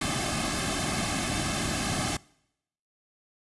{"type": "noise with comb filter", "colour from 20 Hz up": "pink", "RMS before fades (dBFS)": -29, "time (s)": [0.01, 2.17], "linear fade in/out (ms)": 5, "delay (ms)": 2.1, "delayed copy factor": -0.8, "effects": ["noise-tail reverb RT60 0.8 s tail -24 dB re dry", "resampled to 24000 Hz"]}